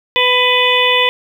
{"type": "harmonic tone", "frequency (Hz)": 498.3, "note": "B4", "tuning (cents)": 15, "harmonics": [1, 2, 4, 5, 6, 7], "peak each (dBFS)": [-17, -17, -17, -17, -17, -17], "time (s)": [0.16, 1.09], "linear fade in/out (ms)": 0, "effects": ["7-bit"]}